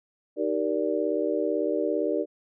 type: chord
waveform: sine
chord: Eb major seventh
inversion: none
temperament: just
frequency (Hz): 311.1 / 388.9 / 466.7 / 583.4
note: Eb4 / G4 / Bb4 / D5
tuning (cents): 0 / -14 / +2 / -12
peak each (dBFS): -29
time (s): 0.36-2.26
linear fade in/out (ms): 50
effects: none